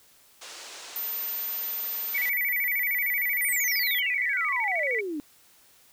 white band-pass noise, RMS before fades -43 dBFS, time 0.41-2.3 s, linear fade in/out 10 ms, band 350 to 7400 Hz, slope 24 dB/octave
sine tone, 13960 Hz, A9, 15 cents flat, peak -29 dBFS, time 0.96-4 s, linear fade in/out 0 ms
sine tone with vibrato, 2106 Hz, C7, 11 cents sharp, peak -25 dBFS, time 2.14-5.01 s, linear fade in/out 10 ms, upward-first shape square, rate 13 Hz, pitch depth 110 cents each way
sine exponential sweep, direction down, 9956 to 283.3 Hz, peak -29 dBFS, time 3.42-5.2 s, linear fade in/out 0 ms
effects white hiss -58 dBFS RMS until 5.92 s

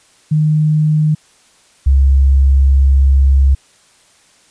sine tone pair in turn, 153.5 / 67.86 Hz, D#3 / C#2, -23 / -36 cents, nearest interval octave + major second, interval 1413 cents, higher first, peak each -9 / -6 dBFS, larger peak second, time 0.31-1.15 / 1.86-3.55 s, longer second, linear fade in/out 10 ms, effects white hiss -50 dBFS RMS until 4.5 s + resampled to 22050 Hz

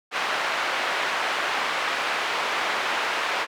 pink band-pass noise, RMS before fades -26 dBFS, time 0.11-3.47 s, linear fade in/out 50 ms, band 840 to 2700 Hz, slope 12 dB/octave, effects none

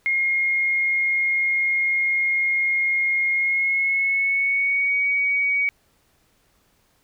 sine tone with pitch glide, 2142 to 2254 Hz, C7 to C#7, +40 to +28 cents, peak -18 dBFS, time 0.06-5.69 s, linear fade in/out 0 ms, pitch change +88 cents, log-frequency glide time 3.32-5.02 s, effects pink hiss -63 dBFS RMS until 7.03 s

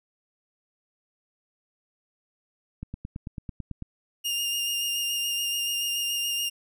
click train, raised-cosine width 5 ms, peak -22 dBFS, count 10, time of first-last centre 2.83-3.823 s, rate 9.06 Hz
sawtooth tone with vibrato, 2820 Hz, F7, 16 cents sharp, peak -23 dBFS, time 4.24-6.5 s, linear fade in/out 20 ms, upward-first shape square, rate 7 Hz, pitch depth 14 cents each way
effects none

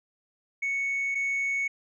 sine tone pair in turn, 2217 / 2217 Hz, C#7 / C#7, 0 / 0 cents, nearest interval unison, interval 0 cents, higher neither, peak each -24 / -23 dBFS, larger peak second, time 0.62-1.15 / 1.15-1.68 s, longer neither, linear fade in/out 10 ms, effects tanh soft clip ceiling -24 dBFS

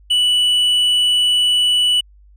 sine tone with tanh clipping, 2960 Hz, F#7, in tune, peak -13 dBFS, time 0.1-2.01 s, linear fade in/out 10 ms, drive 5 dB, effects added 50 Hz sine -44 dBFS peak until 2.36 s

